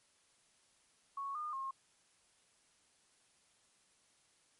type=tone with pitch steps; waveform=sine; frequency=1107 / 1216 / 1074 Hz; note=C#6 / D#6 / C6; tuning=-3 / -40 / +45 cents; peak=-38 dBFS; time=1.17-1.71 s; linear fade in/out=5 ms; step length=180 ms; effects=white hiss -71 dBFS RMS until 4.59 s + MP3 48 kbps